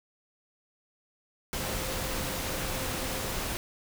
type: tone in noise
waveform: sine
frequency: 523.3 Hz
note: C5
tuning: in tune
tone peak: -42 dBFS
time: 1.6-3.34 s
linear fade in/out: 0 ms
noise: pink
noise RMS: -33 dBFS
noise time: 1.53-3.57 s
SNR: -12 dB
effects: none